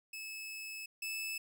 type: tone pair in turn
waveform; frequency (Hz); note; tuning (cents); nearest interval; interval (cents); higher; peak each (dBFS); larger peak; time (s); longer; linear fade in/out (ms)
sawtooth; 2600 / 2617; E7 / E7; -24 / -13; unison; 11; second; -39 / -34; second; 0.13-0.86 / 1.02-1.38; first; 5
effects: none